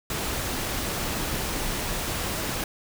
pink noise, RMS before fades -29 dBFS, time 0.1-2.64 s, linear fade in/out 2 ms, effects none

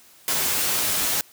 white noise with comb filter, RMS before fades -23 dBFS, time 0.28-1.21 s, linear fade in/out 0 ms, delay 8.9 ms, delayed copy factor -0.5, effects white hiss -52 dBFS RMS until 1.32 s + high-pass 60 Hz 12 dB/octave

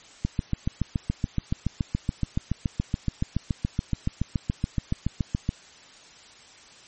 click train, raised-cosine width 5 ms, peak -11 dBFS, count 38, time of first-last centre 0.25-5.491 s, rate 7.06 Hz, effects white hiss -50 dBFS RMS until 6.87 s + MP3 32 kbps

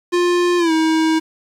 square tone with pitch glide, 352.3 to 319.3 Hz, F4 to D#4, +15 to +45 cents, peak -14 dBFS, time 0.12-1.2 s, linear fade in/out 20 ms, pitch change -170 cents, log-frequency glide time 0.58-0.72 s, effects low-pass 7000 Hz 12 dB/octave + 7-bit

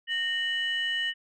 sine tone pair together, 1845.9 / 2960 Hz, A#6 / F#7, -18 / 0 cents, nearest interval minor sixth, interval 818 cents, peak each -28 dBFS, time 0.07-1.14 s, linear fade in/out 50 ms, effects tanh soft clip ceiling -20 dBFS

